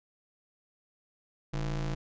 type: ring-modulated tone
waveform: square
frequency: 84 Hz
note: E2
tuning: 33 cents sharp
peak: -28 dBFS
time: 1.53-1.95 s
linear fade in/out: 10 ms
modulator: 56.2 Hz
effects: resampled to 16000 Hz